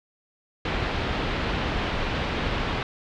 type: low-pass noise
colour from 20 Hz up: pink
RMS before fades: -27 dBFS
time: 0.65-2.83 s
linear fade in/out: 2 ms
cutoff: 3700 Hz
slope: 24 dB/octave
effects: none